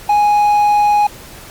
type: tone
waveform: triangle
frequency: 830 Hz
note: G#5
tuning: 1 cent flat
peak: -7 dBFS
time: 0.09-1.07 s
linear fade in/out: 5 ms
effects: pink hiss -36 dBFS RMS until 1.5 s + Opus 48 kbps